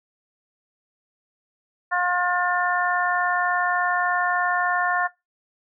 harmonic tone, 356.7 Hz, F4, 37 cents sharp, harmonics 2 / 3 / 4 / 5, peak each -25 / -25 / -25 / -25 dBFS, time 1.91-5.08 s, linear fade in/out 20 ms, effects noise-tail reverb RT60 0.2 s tail -21 dB re dry

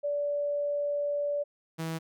sine / sawtooth tone pair in turn, 579 / 162.48 Hz, D5 / E3, -25 / -25 cents, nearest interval octave + minor seventh, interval 2200 cents, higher first, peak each -27 / -28 dBFS, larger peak first, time 0.03-1.44 / 1.78-1.99 s, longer first, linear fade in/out 20 ms, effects none

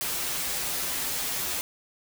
white noise with comb filter, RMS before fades -30 dBFS, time 0.01-1.61 s, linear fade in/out 0 ms, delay 9.3 ms, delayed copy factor -0.85, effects none

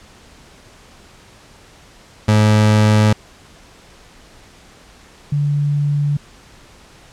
30% pulse / sine tone pair in turn, 106.8 / 145.01 Hz, G#2 / D3, +49 / -22 cents, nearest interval perfect fourth, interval 529 cents, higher second, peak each -7 / -14 dBFS, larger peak first, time 2.28-3.13 / 5.32-6.17 s, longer neither, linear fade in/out 5 ms, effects pink hiss -45 dBFS RMS until 7.12 s + low-pass 8000 Hz 12 dB/octave

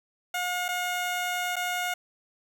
15% pulse tone with dropouts, 718 Hz, F5, 48 cents sharp, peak -21 dBFS, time 0.34-1.94 s, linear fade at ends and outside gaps 5 ms, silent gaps 0.683-0.687 / 1.558-1.564 s, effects none

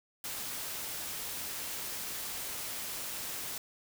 white noise, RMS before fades -39 dBFS, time 0.24-3.58 s, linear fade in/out 2 ms, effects none

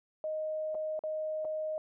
sine tone with dropouts, 622.3 Hz, D#5, in tune, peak -32 dBFS, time 0.24-1.78 s, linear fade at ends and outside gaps 1 ms, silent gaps 0.746-0.751 / 0.992-1.037 / 1.447-1.451 s, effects none

